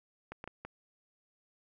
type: clicks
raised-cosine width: 0.5 ms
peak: -27 dBFS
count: 4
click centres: 0.32 / 0.441 / 0.476 / 0.65 s
effects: none